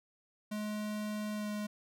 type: tone with pitch glide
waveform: square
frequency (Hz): 211.2 to 209.4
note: G#3 to G#3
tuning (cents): +29 to +15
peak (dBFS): -36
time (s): 0.51-1.67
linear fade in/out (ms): 10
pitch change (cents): -14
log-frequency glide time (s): 1.33-1.49
effects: none